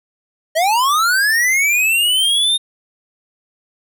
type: linear sweep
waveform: square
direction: up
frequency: 612 to 3679 Hz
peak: -13 dBFS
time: 0.55-2.58 s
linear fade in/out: 20 ms
effects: none